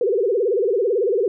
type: tone with vibrato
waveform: sine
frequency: 432.4 Hz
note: A4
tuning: 30 cents flat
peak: -16 dBFS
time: 0.01-1.28 s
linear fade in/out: 2 ms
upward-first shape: sine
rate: 18 Hz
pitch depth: 250 cents each way
effects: none